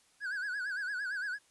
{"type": "tone with vibrato", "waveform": "triangle", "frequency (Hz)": 1568, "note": "G6", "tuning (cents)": 0, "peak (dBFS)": -32, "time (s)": [0.2, 1.39], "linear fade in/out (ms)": 50, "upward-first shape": "sine", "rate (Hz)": 8.8, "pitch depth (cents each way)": 130, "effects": ["white hiss -67 dBFS RMS until 1.5 s", "resampled to 24000 Hz"]}